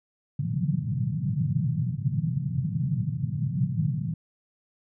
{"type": "band-pass noise", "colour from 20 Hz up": "white", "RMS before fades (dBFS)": -27, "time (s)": [0.39, 4.14], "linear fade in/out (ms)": 5, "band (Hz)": [110, 170], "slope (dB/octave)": 48, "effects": []}